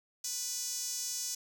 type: tone with high-pass filter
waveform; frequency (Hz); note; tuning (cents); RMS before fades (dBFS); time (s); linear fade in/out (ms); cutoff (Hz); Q
sawtooth; 493.9; B4; 0; -37; 0.24-1.35; 5; 6100; 3.4
effects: none